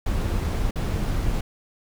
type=noise with dropouts; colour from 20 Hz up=brown; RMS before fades=-24 dBFS; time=0.06-1.41 s; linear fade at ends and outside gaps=5 ms; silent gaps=0.71-0.757 s; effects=none